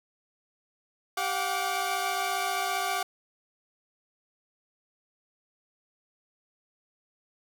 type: tone cluster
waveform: sawtooth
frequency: 389.6 / 717 / 772 / 1161 Hz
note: G4 / F5 / G5 / D6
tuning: -11 / +45 / -27 / -20 cents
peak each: -35 / -27 / -30 / -29 dBFS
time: 1.17-3.03 s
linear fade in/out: 5 ms
effects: none